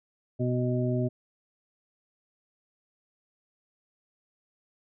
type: harmonic tone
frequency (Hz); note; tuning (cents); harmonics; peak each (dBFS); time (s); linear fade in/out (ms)
124.3; B2; +12; 1 / 2 / 3 / 5; -27 / -30 / -32 / -34; 0.39-1.09; 20
effects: none